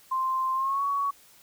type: tone with pitch glide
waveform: sine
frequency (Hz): 1046.5 to 1121.6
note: C6 to C#6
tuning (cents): 0 to +20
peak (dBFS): -24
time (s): 0.11-1.11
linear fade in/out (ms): 10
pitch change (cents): +120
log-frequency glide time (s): 0.54-0.83
effects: white hiss -56 dBFS RMS until 1.42 s